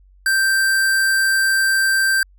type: tone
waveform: square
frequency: 1568 Hz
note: G6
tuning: in tune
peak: -15 dBFS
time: 0.26-2.23 s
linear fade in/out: 2 ms
effects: added 47 Hz sine -47 dBFS peak until 2.38 s